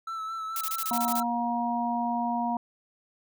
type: tone with vibrato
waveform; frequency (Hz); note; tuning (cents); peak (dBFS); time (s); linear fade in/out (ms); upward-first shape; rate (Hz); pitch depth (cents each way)
triangle; 1318.5; E6; 0; -30; 0.07-1.23; 5; sine; 4.6; 26
type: noise bursts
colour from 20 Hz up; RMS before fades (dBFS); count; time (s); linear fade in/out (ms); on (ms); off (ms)
blue; -32; 9; 0.56-1.201; 2; 49; 25
type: harmonic tone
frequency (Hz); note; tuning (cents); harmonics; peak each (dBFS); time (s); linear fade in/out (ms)
237.3; A#3; +31; 1 / 3 / 4; -30 / -30 / -30; 0.91-2.57; 2
effects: none